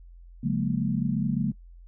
sine chord, Bb minor seventh, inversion first, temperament equal with one note detuned, 138.59 / 179.01 / 207.7 / 233.1 Hz, Db3 / F3 / Ab3 / Bb3, 0 / +43 / 0 / 0 cents, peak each -29 dBFS, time 0.43-1.52 s, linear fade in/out 10 ms, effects noise-tail reverb RT60 0.1 s tail -24 dB re dry + added 43 Hz sine -45 dBFS peak until 1.87 s

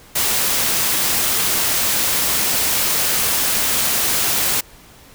white noise, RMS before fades -18 dBFS, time 0.15-4.61 s, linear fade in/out 10 ms, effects pink hiss -45 dBFS RMS until 5.14 s

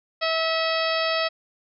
harmonic tone with a mistuned harmonic, 649 Hz, E5, 27 cents flat, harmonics 1 / 2 / 3 / 4 / 5 / 6 / 7 / 8, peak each -25 / -28 / -30 / -31 / -32 / -33 / -33 / -34 dBFS, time 0.21-1.29 s, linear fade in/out 20 ms, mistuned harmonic 4, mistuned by -19 cents, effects none

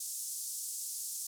white band-pass noise, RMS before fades -40 dBFS, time 0-1.27 s, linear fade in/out 5 ms, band 5900 to 11000 Hz, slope 24 dB/octave, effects none

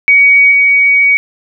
sine tone with level steps, 2253 Hz, C#7, 28 cents sharp, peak -3 / -5 dBFS, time 0.08-1.17 s, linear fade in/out 0 ms, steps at 0.51 s, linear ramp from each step 10 ms, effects none

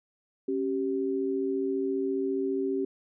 sine tone pair together, 273.1 / 387.8 Hz, C#4 / G4, -26 / -19 cents, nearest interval tritone, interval 607 cents, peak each -30 / -28 dBFS, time 0.48-2.85 s, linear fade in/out 5 ms, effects none

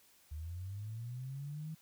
sine linear sweep, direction up, 73.42 to 160.6 Hz, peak -40 dBFS, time 0.31-1.75 s, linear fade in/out 10 ms, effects white hiss -66 dBFS RMS until 1.81 s

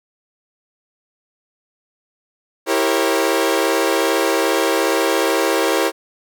sawtooth chord, E diminished seventh, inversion none, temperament equal with one note detuned, 329.6 / 392 / 466.2 / 543.6 Hz, E4 / G4 / Bb4 / Db5, 0 / 0 / 0 / -34 cents, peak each -17 dBFS, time 2.66-5.92 s, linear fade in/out 50 ms, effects none

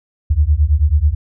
sine beating tone pair, 70.2 / 79.4 Hz, C#2 / D#2, +22 / +36 cents, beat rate 9.2 Hz, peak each -13 dBFS, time 0.3-1.15 s, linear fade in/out 10 ms, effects none

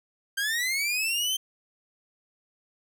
sawtooth linear sweep, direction up, 1568 to 3136 Hz, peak -22 dBFS, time 0.37-1.37 s, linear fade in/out 10 ms, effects none

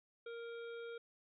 harmonic tone, 466.2 Hz, A#4, in tune, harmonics 1 / 3 / 5 / 7 / 8, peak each -45 / -53 / -61 / -62 / -65 dBFS, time 0.26-0.98 s, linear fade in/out 5 ms, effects none

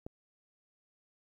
click, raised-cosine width 2 ms, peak -28 dBFS, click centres 0.065 s, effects 11-bit

